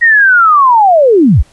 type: linear sweep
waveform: sine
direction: down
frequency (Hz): 1902 to 34.74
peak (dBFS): -3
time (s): 0.01-1.43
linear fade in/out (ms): 20
effects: pink hiss -47 dBFS RMS until 1.52 s + resampled to 24000 Hz